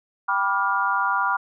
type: chord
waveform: sine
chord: G dominant seventh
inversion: none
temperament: just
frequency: 784 / 980 / 1176 / 1411.2 Hz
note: G5 / B5 / D6 / F6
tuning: 0 / -14 / +2 / +18 cents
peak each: -28 / -24 / -25 / -24 dBFS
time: 0.28-1.37 s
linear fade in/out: 10 ms
effects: none